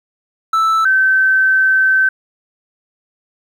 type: tone pair in turn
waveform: triangle / sine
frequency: 1318.5 / 1540.7 Hz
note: E6 / G6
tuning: 0 / -30 cents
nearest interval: minor third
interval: 270 cents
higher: second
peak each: -9 dBFS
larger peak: neither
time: 0.53-0.85 / 0.85-2.09 s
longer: second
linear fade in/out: 5 ms
effects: 8-bit